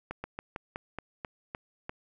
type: slowing click train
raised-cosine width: 0.5 ms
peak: -21 dBFS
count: 9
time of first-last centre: 0.11-1.894 s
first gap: 130 ms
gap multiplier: 1.15
effects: none